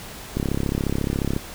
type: click train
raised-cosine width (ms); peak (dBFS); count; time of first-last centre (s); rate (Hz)
3; -10; 35; 0.37-1.364; 34.2
effects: pink hiss -38 dBFS RMS until 1.54 s